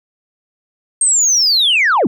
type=linear sweep; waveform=sine; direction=down; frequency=8560 to 170 Hz; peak=-8 dBFS; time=1.01-2.07 s; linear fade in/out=2 ms; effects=tanh soft clip ceiling -7 dBFS